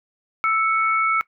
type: tone pair together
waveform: sine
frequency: 1319.3 / 2217 Hz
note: E6 / C#7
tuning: +1 / 0 cents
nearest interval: major sixth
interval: 899 cents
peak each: -18 / -22 dBFS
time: 0.44-1.21 s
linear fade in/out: 0 ms
effects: noise-tail reverb RT60 0.1 s tail -19 dB re dry